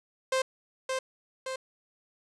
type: tone with echo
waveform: sawtooth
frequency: 523.3 Hz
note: C5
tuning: in tune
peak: -21 dBFS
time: 0.32-0.42 s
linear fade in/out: 5 ms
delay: 570 ms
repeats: 2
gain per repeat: -4 dB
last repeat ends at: 1.56 s
effects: resampled to 22050 Hz + 8-bit